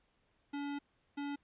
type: tone bursts at uneven times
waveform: square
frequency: 285.3 Hz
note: C#4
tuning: 50 cents sharp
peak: -38 dBFS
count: 2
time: 0.53-0.79 / 1.17-1.36 s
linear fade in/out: 10 ms
effects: pink hiss -75 dBFS RMS until 1.43 s + resampled to 8000 Hz